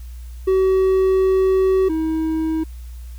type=tone pair in turn; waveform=triangle; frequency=379.2 / 318.9 Hz; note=F#4 / D#4; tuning=+43 / +43 cents; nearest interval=minor third; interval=300 cents; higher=first; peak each=-11 / -16 dBFS; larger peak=first; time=0.47-1.89 / 1.89-2.64 s; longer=first; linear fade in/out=10 ms; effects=added 60 Hz sine -31 dBFS peak until 3.18 s + white hiss -52 dBFS RMS until 3.18 s